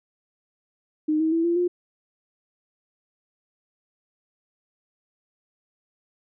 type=tone with pitch steps; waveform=sine; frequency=307.6 / 318.6 / 330.1 / 341.9 / 354.2 Hz; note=D#4 / D#4 / E4 / F4 / F4; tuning=-20 / +41 / +2 / -37 / +24 cents; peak=-19 dBFS; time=1.08-1.68 s; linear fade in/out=10 ms; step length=120 ms; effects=none